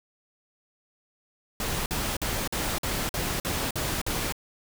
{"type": "noise bursts", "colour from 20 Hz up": "pink", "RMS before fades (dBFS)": -29, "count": 9, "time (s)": [1.6, 4.324], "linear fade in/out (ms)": 2, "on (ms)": 260, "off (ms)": 48, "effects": []}